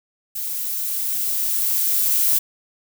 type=noise with level ramp; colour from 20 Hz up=violet; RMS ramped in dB=-27 to -17 dBFS; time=0.35-2.39 s; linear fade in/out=10 ms; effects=none